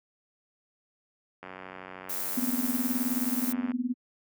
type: click train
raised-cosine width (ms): 0.5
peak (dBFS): -26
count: 214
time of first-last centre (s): 1.43-3.718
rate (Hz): 93.1
type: noise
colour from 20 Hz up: violet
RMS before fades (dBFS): -33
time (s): 2.09-3.53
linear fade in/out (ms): 10
type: tone with tremolo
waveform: sine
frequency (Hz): 247.9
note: B3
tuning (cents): +7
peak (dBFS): -23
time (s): 2.37-3.94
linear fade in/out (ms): 5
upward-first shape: sine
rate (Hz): 19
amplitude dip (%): 90
effects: high-pass 150 Hz 12 dB/octave